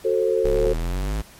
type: chord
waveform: sine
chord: F# diminished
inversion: none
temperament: just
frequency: 370 / 444 / 532.8 Hz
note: F#4 / A4 / C5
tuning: 0 / +16 / +31 cents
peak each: -23 / -20 / -23 dBFS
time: 0.04-0.74 s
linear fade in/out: 20 ms
type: exponential sweep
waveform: square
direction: up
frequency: 32.31 to 54.9 Hz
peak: -23 dBFS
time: 0.44-1.22 s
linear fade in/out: 10 ms
effects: pink hiss -47 dBFS RMS until 1.39 s + MP3 64 kbps